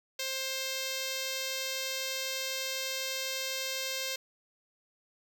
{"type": "tone with notch filter", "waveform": "5% pulse", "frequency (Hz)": 528, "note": "C5", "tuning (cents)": 16, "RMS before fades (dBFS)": -35, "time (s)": [0.19, 4.16], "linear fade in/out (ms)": 5, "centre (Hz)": 1200, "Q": 1.3, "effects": []}